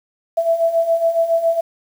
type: beating tone pair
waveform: sine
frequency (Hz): 659.3 / 666.5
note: E5 / E5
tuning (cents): 0 / +19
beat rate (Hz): 7.2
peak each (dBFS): -20 / -15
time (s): 0.37-1.61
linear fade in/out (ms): 10
effects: 7-bit